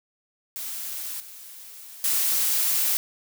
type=noise with level steps; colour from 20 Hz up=blue; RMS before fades=-33 / -43 / -23 dBFS; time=0.56-2.97 s; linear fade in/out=0 ms; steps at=1.2 / 2.04 s; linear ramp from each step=2 ms; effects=none